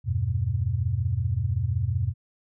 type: chord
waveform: sine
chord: E minor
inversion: none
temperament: equal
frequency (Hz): 82.41 / 98 / 123.47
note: E2 / G2 / B2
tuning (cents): 0 / 0 / 0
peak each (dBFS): -29 / -26 / -27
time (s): 0.04-2.14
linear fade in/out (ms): 50
effects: none